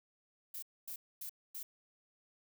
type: noise bursts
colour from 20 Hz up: violet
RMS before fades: -44 dBFS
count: 4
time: 0.54-1.63 s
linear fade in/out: 5 ms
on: 85 ms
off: 250 ms
effects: none